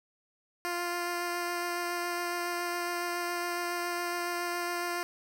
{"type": "tone with vibrato", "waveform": "10% pulse", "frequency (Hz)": 349.2, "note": "F4", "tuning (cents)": 0, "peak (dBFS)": -23, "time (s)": [0.65, 5.03], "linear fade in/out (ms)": 0, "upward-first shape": "sine", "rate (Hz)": 7.2, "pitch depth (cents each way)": 9, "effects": []}